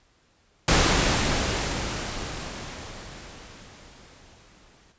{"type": "noise with exponential decay", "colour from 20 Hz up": "pink", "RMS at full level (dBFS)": -18, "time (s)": [0.68, 4.92], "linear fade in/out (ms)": 2, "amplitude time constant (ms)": 920, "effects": ["pink hiss -63 dBFS RMS until 4.98 s", "resampled to 16000 Hz"]}